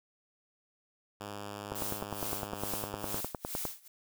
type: tone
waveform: 5% pulse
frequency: 102.4 Hz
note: G#2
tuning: 24 cents flat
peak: -29 dBFS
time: 1.2-3.21 s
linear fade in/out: 10 ms
type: click train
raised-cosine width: 1 ms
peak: -20 dBFS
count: 20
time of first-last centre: 1.72-3.653 s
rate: 9.83 Hz
type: noise with tremolo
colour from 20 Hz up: blue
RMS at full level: -37 dBFS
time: 1.75-3.88 s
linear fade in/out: 5 ms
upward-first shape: sine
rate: 2.3 Hz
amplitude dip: 95%
effects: none